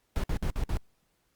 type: noise bursts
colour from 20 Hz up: brown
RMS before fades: -28 dBFS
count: 5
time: 0.16-0.769 s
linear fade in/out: 0 ms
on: 77 ms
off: 56 ms
effects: pink hiss -73 dBFS RMS until 1.35 s + Opus 48 kbps